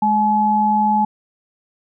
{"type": "tone pair together", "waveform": "sine", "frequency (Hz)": [210, 852.5], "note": ["G#3", "G#5"], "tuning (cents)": [19, 45], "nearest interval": "2 octaves", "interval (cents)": 2426, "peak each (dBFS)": [-19, -14], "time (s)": [0.02, 1.05], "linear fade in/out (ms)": 5, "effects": []}